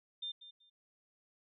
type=tone with echo; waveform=sine; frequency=3600 Hz; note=A7; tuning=39 cents sharp; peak=-38 dBFS; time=0.22-0.32 s; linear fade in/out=10 ms; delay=190 ms; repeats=2; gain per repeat=-13 dB; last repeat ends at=0.7 s; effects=none